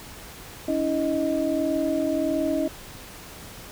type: tone cluster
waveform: sine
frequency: 283 / 324.5 / 626 Hz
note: C#4 / E4 / D#5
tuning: +36 / -27 / +10 cents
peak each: -26 dBFS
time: 0.68-2.68 s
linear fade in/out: 5 ms
effects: pink hiss -42 dBFS RMS until 3.71 s